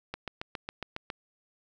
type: click train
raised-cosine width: 0.3 ms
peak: -19 dBFS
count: 8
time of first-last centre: 0.14-1.102 s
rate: 7.28 Hz
effects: none